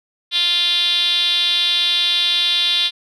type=tone with band-pass filter; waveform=5% pulse; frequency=349.2 Hz; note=F4; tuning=in tune; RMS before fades=-17 dBFS; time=0.31-2.91 s; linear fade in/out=50 ms; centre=3600 Hz; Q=6.6; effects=none